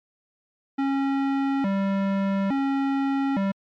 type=tone with vibrato; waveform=square; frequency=231.6 Hz; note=A#3; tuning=11 cents flat; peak=-22 dBFS; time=0.78-3.52 s; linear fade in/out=10 ms; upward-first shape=square; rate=0.58 Hz; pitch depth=290 cents each way; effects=low-pass 2000 Hz 12 dB/octave + MP3 96 kbps